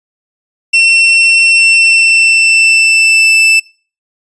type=tone with pitch glide; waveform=40% pulse; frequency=2706 to 2647 Hz; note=E7 to E7; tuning=+45 to +7 cents; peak=-4 dBFS; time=0.73-3.6 s; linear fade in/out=10 ms; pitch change=-38 cents; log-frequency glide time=1.48-3.36 s; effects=noise-tail reverb RT60 0.4 s tail -24 dB re dry + resampled to 22050 Hz